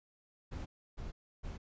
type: noise bursts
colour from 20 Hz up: brown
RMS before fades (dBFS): -42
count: 3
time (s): 0.51-1.58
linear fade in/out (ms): 20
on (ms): 150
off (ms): 310
effects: resampled to 16000 Hz